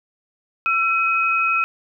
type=tone pair together; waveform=sine; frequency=1343.9 / 2533 Hz; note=E6 / D#7; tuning=+33 / +30 cents; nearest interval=major seventh; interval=1097 cents; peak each=-19 dBFS; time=0.66-1.64 s; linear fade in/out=0 ms; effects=none